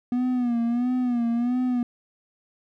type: tone with vibrato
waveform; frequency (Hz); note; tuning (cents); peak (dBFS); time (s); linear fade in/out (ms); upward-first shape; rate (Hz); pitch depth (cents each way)
triangle; 242.6; B3; -31; -19; 0.12-1.83; 2; sine; 1.5; 73
effects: none